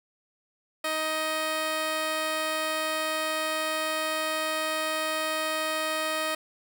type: tone pair together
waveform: 10% pulse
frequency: 313.4 / 626.8 Hz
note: D#4 / D#5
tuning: +13 / +13 cents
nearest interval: octave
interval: 1200 cents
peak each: -26 / -21 dBFS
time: 0.84-6.35 s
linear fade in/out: 5 ms
effects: none